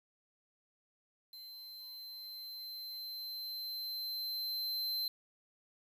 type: tone with level ramp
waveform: square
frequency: 4100 Hz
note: C8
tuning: 36 cents flat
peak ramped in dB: -49 to -34 dBFS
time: 1.33-5.08 s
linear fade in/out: 2 ms
effects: 11-bit